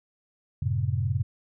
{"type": "chord", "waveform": "sine", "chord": "F# diminished", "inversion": "none", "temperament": "just", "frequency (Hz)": [92.5, 111, 133.2], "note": ["F#2", "A2", "C3"], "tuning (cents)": [0, 16, 31], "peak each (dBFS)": -28, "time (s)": [0.62, 1.23], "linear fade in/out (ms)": 5, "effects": []}